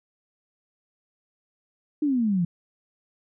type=exponential sweep; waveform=sine; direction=down; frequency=308.7 to 165.7 Hz; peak=-20 dBFS; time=2.02-2.45 s; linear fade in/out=5 ms; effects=none